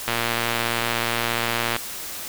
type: click train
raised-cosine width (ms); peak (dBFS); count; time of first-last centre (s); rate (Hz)
0.3; -6; 198; 0.08-1.764; 117
effects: white hiss -33 dBFS RMS until 2.28 s